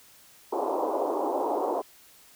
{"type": "band-pass noise", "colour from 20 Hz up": "pink", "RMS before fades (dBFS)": -28, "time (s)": [0.52, 1.82], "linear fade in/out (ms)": 10, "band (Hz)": [310, 1000], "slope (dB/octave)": 48, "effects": ["white hiss -55 dBFS RMS until 2.35 s"]}